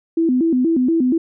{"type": "tone with vibrato", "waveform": "sine", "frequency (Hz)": 288.7, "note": "D4", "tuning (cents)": -30, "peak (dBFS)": -13, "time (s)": [0.17, 1.18], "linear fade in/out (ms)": 5, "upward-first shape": "square", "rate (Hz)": 4.2, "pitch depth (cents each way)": 230, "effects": []}